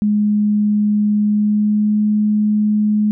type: tone with pitch glide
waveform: sine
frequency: 208.9 to 211 Hz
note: G#3 to G#3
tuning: +10 to +28 cents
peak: -12 dBFS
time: 0.02-3.11 s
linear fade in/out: 0 ms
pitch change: +18 cents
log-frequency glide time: 1.23-1.99 s
effects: none